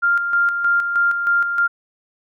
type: tone with tremolo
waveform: sine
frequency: 1396.9 Hz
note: F6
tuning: in tune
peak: -13 dBFS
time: 0.02-1.68 s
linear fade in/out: 20 ms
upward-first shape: square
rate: 3.2 Hz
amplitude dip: 50%
effects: none